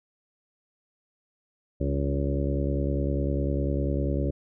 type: harmonic tone with a mistuned harmonic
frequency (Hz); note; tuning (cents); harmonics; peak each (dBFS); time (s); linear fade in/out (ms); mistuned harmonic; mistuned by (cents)
70; C#2; +18; 1 / 2 / 3 / 4 / 5 / 6 / 7 / 8; -27 / -30 / -37 / -32 / -34 / -37 / -39 / -35; 1.8-4.31; 10; 3; -39
effects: none